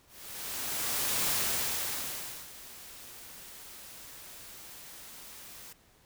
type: noise with ADSR envelope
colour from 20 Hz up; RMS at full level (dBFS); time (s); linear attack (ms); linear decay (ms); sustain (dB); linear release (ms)
white; -29; 0.07-5.73; 1200; 1200; -19; 6
effects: pink hiss -63 dBFS RMS until 6.05 s